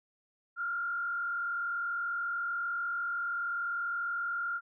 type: tone with frequency modulation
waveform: sine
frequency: 1396.9 Hz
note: F6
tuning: in tune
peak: -31 dBFS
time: 0.56-4.61 s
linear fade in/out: 50 ms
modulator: 40.5 Hz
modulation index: 0.77
effects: none